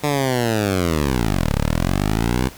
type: linear two-way sweep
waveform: 10% pulse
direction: down then up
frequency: 150 to 33.58 to 65.5 Hz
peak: -9 dBFS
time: 0.03-2.49 s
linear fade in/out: 10 ms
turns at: 1.53 s
effects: pink hiss -41 dBFS RMS until 2.57 s